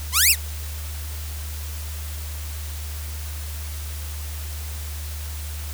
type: exponential two-way sweep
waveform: 5% pulse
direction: up then down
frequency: 937 to 2803 to 1656 Hz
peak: -4 dBFS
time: 0.12-0.36 s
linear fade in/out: 50 ms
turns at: 0.31 s
effects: added 75 Hz sine -29 dBFS peak until 5.73 s + white hiss -38 dBFS RMS until 5.73 s